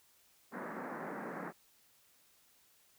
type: band-pass noise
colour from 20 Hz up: pink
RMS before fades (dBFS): -43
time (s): 0.51-1.53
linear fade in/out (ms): 50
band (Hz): 170 to 1900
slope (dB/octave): 48
effects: white hiss -68 dBFS RMS until 2.98 s